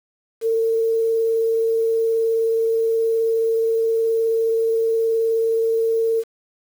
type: tone with vibrato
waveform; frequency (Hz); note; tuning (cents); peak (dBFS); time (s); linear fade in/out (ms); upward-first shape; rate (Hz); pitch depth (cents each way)
sine; 452.4; A4; +48; -16; 0.41-6.24; 50; sine; 19; 10
effects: 7-bit